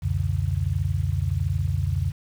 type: tone cluster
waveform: sine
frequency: 70.2 / 91.6 / 124 / 145.5 Hz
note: C#2 / F#2 / B2 / D3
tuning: +22 / -17 / +7 / -16 cents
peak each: -29 / -24 / -29 / -29 dBFS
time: 0.02-2.12 s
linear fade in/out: 20 ms
effects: 8-bit